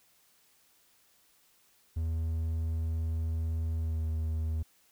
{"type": "tone with pitch glide", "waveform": "triangle", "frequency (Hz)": [81, 79.47], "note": ["E2", "D#2"], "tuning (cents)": [-30, 37], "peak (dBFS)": -27, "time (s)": [1.96, 4.63], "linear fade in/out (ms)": 10, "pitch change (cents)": -33, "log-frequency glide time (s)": [3.78, 4.06], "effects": ["white hiss -66 dBFS RMS until 4.91 s"]}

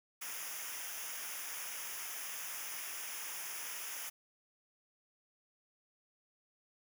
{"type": "noise with comb filter", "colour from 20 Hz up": "white", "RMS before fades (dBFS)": -43, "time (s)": [0.21, 4.1], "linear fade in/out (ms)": 10, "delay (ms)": 0.24, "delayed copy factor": -0.85, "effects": []}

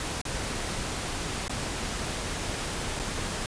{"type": "noise with dropouts", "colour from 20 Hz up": "pink", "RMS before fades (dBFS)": -32, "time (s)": [0, 3.46], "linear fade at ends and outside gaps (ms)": 1, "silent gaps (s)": [[0.215, 0.252], [1.481, 1.495], [2.993, 2.997]], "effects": ["resampled to 22050 Hz"]}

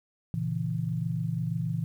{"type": "chord", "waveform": "sine", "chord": "A# diminished", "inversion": "none", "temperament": "equal", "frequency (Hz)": [116.54, 138.59, 164.81], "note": ["A#2", "C#3", "E3"], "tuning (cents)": [0, 0, 0], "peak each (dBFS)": [-32, -34, -30], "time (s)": [0.34, 1.84], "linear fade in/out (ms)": 0, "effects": ["10-bit"]}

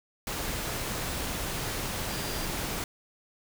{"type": "tone in noise", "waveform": "sine", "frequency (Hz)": 4769, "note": "D8", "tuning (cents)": 26, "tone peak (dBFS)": -43, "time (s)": [2.09, 2.45], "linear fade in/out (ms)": 2, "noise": "pink", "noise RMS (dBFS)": -33, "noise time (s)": [0.27, 2.84], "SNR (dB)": -13, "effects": []}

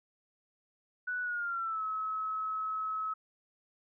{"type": "tone with pitch glide", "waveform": "sine", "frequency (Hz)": [1480, 1288.4], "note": ["F#6", "E6"], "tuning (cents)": [0, -40], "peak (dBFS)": -32, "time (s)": [1.07, 3.14], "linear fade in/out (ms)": 10, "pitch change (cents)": -240, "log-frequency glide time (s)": [1.22, 1.83], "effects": []}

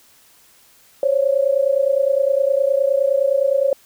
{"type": "tone pair together", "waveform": "sine", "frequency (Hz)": [535.3, 565], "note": ["C5", "C#5"], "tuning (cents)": [39, 33], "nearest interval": "minor second", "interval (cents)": 94, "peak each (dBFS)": -17, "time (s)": [1.03, 3.73], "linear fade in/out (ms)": 2, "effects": ["white hiss -52 dBFS RMS until 3.85 s"]}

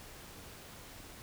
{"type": "silence", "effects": ["pink hiss -51 dBFS RMS until 1.22 s"]}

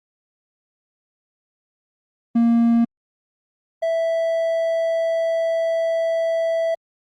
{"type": "tone pair in turn", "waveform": "triangle", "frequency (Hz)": [233, 659], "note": ["A#3", "E5"], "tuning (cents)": [-1, -1], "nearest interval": "octave + tritone", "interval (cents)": 1800, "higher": "second", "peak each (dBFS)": [-11, -16], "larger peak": "first", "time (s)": [[2.35, 2.85], [3.82, 6.75]], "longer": "second", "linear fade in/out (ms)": 10, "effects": ["Opus 32 kbps"]}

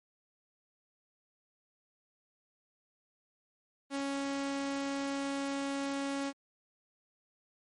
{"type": "tone", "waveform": "sawtooth", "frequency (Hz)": 277.2, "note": "C#4", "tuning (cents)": 0, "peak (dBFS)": -29, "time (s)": [3.9, 6.33], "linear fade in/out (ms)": 50, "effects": ["low-pass 10000 Hz 12 dB/octave", "MP3 48 kbps"]}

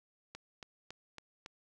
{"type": "click train", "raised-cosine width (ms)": 0.2, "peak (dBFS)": -28, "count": 5, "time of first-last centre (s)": [0.35, 1.461], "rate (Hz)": 3.6, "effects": []}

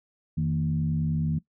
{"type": "tone with frequency modulation", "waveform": "sine", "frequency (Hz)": 157.9, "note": "D#3", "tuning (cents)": 26, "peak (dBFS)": -23, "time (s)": [0.37, 1.39], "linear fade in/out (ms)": 10, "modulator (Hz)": 69.3, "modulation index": 0.8, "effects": ["noise-tail reverb RT60 0.1 s tail -19 dB re dry"]}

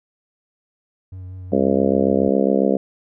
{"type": "tone with vibrato", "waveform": "triangle", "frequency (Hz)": 92.5, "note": "F#2", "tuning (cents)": 0, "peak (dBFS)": -29, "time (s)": [1.12, 2.29], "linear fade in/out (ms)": 5, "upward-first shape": "sine", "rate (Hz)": 5.3, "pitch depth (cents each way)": 21}
{"type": "harmonic tone", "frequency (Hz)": 67.3, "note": "C2", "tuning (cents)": 49, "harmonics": [3, 4, 5, 6, 7, 8, 9, 10], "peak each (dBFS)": [-20, -21, -26, -22, -22, -22, -27, -29], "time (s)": [1.52, 2.77], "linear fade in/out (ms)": 5}
{"effects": []}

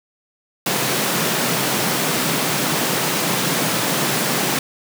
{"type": "high-pass noise", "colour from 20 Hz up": "pink", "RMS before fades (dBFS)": -20, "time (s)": [0.66, 4.59], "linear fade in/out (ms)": 2, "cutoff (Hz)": 130, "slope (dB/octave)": 48, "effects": []}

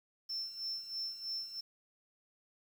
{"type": "tone with tremolo", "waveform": "sine", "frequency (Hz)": 5350, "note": "E8", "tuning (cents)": 25, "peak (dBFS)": -34, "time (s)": [0.29, 1.61], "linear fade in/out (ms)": 10, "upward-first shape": "sine", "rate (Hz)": 3.1, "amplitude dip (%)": 75, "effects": ["tanh soft clip ceiling -32 dBFS", "10-bit"]}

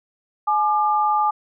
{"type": "tone pair together", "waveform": "sine", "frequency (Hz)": [847.1, 1198], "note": ["G#5", "D6"], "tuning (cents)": [34, 34], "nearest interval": "tritone", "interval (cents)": 600, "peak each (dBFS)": [-18, -20], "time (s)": [0.47, 1.31], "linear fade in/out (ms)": 10, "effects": []}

